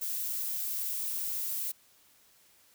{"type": "noise", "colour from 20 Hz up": "violet", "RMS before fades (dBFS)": -34, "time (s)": [0.01, 1.72], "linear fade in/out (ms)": 10, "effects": ["white hiss -63 dBFS RMS until 2.74 s"]}